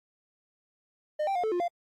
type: tone with pitch steps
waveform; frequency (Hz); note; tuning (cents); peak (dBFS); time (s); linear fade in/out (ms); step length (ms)
triangle; 607 / 783 / 712 / 437.7 / 353.2 / 694; D#5 / G5 / F5 / A4 / F4 / F5; -43 / -2 / +33 / -9 / +20 / -11; -24; 1.19-1.682; 10; 82
effects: AAC 64 kbps